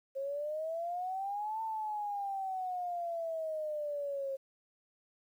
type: exponential two-way sweep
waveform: sine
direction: up then down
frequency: 536 to 896 to 536 Hz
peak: -34 dBFS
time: 0.15-4.37 s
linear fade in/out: 20 ms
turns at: 1.62 s
effects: 11-bit